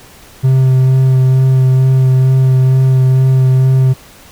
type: tone with vibrato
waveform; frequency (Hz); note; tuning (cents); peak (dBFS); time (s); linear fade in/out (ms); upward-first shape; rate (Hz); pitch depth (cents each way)
triangle; 130.81; C3; 0; -4; 0.43-3.94; 20; sine; 2.2; 13
effects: pink hiss -39 dBFS RMS until 4.31 s